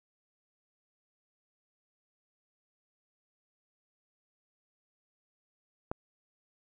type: click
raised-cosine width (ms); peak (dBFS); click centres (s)
1; -19; 5.915
effects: none